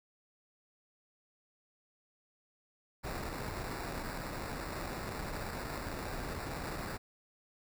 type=noise with sample-and-hold; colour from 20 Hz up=pink; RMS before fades=-40 dBFS; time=3.03-6.98 s; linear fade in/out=20 ms; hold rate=3150 Hz; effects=none